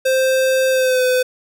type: tone with pitch glide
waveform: square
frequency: 523.3 to 506.4 Hz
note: C5 to B4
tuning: 0 to +43 cents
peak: -14 dBFS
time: 0.05-1.23 s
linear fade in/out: 10 ms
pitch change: -57 cents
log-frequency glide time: 0.7-1.03 s
effects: none